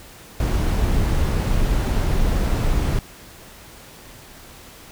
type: noise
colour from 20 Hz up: brown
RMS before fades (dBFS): -19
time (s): 0.4-2.99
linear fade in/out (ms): 2
effects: pink hiss -43 dBFS RMS until 4.91 s